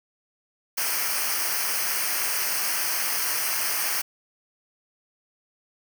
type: noise with comb filter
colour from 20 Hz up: white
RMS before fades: -26 dBFS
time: 0.77-4.02 s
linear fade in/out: 10 ms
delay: 0.27 ms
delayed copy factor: -0.8
effects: none